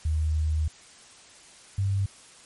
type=tone pair in turn; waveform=sine; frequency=77.78 / 98.21 Hz; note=D#2 / G2; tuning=0 / +4 cents; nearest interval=major third; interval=404 cents; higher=second; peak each=-22 dBFS; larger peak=neither; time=0.05-0.68 / 1.78-2.06 s; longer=first; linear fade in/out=5 ms; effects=white hiss -51 dBFS RMS until 2.45 s + MP3 48 kbps